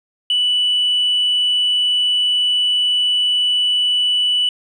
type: tone with hard clipping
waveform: triangle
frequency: 2966 Hz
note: F#7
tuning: 4 cents sharp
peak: -14 dBFS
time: 0.3-4.49 s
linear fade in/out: 2 ms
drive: 4 dB
effects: resampled to 24000 Hz